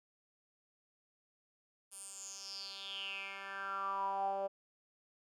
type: tone with band-pass filter sweep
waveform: 10% pulse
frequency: 196 Hz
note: G3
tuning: in tune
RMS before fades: -41 dBFS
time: 1.91-4.48 s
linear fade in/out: 20 ms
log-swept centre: 10000 to 610 Hz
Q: 7.2
effects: none